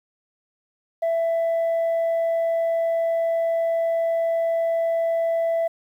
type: tone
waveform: sine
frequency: 664 Hz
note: E5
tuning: 12 cents sharp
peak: -17 dBFS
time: 1.02-5.68 s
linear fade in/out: 10 ms
effects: tanh soft clip ceiling -18 dBFS + 9-bit